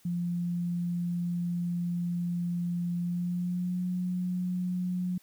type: tone with pitch glide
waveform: sine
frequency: 174.2 to 180.66 Hz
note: F3 to F#3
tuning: -4 to -41 cents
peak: -28 dBFS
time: 0.05-5.18 s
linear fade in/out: 5 ms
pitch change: +63 cents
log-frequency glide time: 2.99-3.83 s
effects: white hiss -62 dBFS RMS until 5.22 s